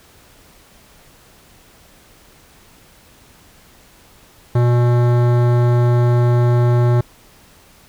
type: tone with hard clipping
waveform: sine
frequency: 121 Hz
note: B2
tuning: 35 cents flat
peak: -13 dBFS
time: 4.55-7.01 s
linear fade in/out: 5 ms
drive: 17 dB
effects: pink hiss -48 dBFS RMS until 7.88 s